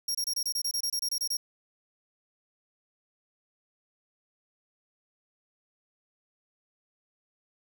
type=tone bursts; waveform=sawtooth; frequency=5588 Hz; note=F8; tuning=in tune; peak=-25 dBFS; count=14; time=0.08-1.37 s; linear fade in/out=5 ms; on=68 ms; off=26 ms; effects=none